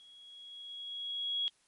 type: tone with level ramp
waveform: sine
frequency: 3322 Hz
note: G#7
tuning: in tune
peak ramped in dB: -55 to -29 dBFS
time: 0-1.48 s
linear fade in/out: 0 ms
effects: white hiss -70 dBFS RMS until 1.67 s + MP3 48 kbps